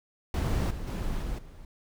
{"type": "noise with level steps", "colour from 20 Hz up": "brown", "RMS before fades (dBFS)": [-26, -36, -31, -33, -47], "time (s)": [0.34, 1.65], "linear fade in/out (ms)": 2, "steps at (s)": [0.7, 0.87, 1.22, 1.38], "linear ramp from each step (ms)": 10, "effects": []}